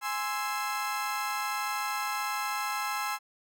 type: chord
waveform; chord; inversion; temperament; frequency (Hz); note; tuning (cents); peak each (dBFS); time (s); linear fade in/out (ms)
30% pulse; Ab augmented; none; equal; 830.6 / 1046.5 / 1318.5; Ab5 / C6 / E6; 0 / 0 / 0; -32 / -32 / -32; 0.01-3.19; 50
effects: none